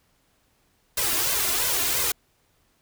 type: noise with flanger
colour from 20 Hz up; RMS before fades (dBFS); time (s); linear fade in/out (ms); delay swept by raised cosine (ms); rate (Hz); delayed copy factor
white; -24; 0.97-2.12; 5; 1.9 to 2.9; 2.9; +0.8
effects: pink hiss -66 dBFS RMS until 2.81 s